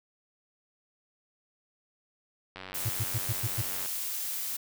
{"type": "click train", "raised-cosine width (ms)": 0.3, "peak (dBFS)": -25, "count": 123, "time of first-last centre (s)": [2.56, 3.859], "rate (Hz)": 93.9}
{"type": "noise", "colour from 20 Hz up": "blue", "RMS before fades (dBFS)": -34, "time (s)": [2.74, 4.57], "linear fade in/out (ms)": 10}
{"type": "tone bursts", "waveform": "triangle", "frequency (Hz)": 111.4, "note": "A2", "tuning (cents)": 22, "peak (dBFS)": -25, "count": 6, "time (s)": [2.85, 3.62], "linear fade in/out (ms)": 10, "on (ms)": 45, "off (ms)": 100}
{"effects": []}